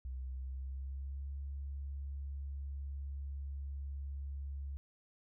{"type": "tone with pitch glide", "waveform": "sine", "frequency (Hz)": [64.5, 69.53], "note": ["C2", "C#2"], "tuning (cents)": [-24, 6], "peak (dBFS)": -39, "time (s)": [0.05, 4.77], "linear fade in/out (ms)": 0, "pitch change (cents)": 130, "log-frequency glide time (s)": [0.26, 1.32], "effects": []}